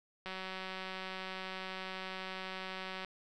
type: click train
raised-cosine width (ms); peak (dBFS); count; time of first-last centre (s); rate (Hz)
0.3; -26; 525; 0.26-3.047; 188
effects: none